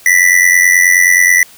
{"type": "tone with amplitude modulation", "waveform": "square", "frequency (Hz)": 1975.5, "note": "B6", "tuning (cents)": 0, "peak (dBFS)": -3, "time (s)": [0.06, 1.43], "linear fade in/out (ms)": 2, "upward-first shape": "sine", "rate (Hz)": 89.4, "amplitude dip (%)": 80, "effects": ["white hiss -40 dBFS RMS until 1.57 s"]}